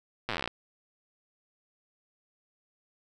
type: slowing click train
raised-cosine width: 0.3 ms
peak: -15 dBFS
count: 16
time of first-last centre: 0.29-0.476 s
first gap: 8 ms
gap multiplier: 1.06
effects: none